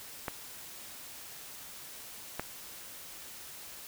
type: clicks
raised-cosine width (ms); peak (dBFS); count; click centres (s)
0.5; -18; 2; 0.282 / 2.396
effects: white hiss -47 dBFS RMS until 3.87 s